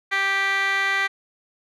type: tone with band-pass filter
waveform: 15% pulse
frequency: 392 Hz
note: G4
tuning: in tune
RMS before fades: -22 dBFS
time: 0.11-1.08 s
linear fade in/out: 20 ms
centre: 2200 Hz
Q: 7.2
effects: none